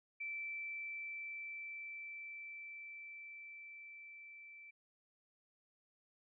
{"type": "tone with level ramp", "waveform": "sine", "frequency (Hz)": 2329, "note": "D7", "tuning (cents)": -15, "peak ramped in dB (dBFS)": [-40, -53], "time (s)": [0.2, 4.71], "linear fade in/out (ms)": 10, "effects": []}